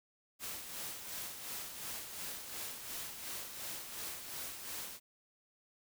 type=noise with tremolo; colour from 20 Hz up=white; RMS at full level=-42 dBFS; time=0.39-5 s; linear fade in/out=50 ms; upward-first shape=sine; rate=2.8 Hz; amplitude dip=50%; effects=none